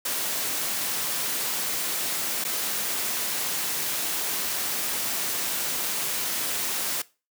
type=noise with dropouts; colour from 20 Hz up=white; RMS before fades=-28 dBFS; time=0.05-7.02 s; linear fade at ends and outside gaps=5 ms; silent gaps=2.441-2.448 s; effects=noise-tail reverb RT60 0.3 s tail -20 dB re dry + high-pass 150 Hz 12 dB/octave